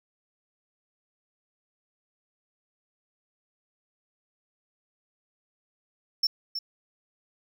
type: tone with echo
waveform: triangle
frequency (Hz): 5400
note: E8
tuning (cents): +41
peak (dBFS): -19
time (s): 6.23-6.27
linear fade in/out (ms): 5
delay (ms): 320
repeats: 1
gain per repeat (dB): -9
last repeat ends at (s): 6.59
effects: none